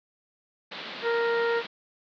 white band-pass noise, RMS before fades -39 dBFS, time 0.71-1.67 s, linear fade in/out 10 ms, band 160 to 4200 Hz, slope 48 dB/octave
harmonic tone, 466.2 Hz, A#4, in tune, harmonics 1 / 2 / 3 / 4, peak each -24 / -33 / -32 / -34 dBFS, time 1.02-1.63 s, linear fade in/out 50 ms
effects none

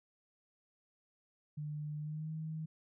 sine tone with pitch glide, 149.9 to 157.81 Hz, D3 to D#3, +36 to +25 cents, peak -38 dBFS, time 1.57-2.66 s, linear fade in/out 10 ms, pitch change +89 cents, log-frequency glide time 1.99-2.31 s, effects none

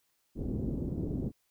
white low-pass noise, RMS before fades -34 dBFS, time 0.35-1.32 s, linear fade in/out 50 ms, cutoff 320 Hz, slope 24 dB/octave, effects white hiss -75 dBFS RMS until 1.5 s

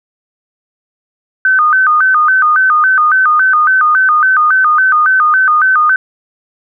sine tone with vibrato, 1369 Hz, F6, 35 cents flat, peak -6 dBFS, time 1.45-5.96 s, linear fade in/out 2 ms, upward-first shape square, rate 3.6 Hz, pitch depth 190 cents each way, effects none

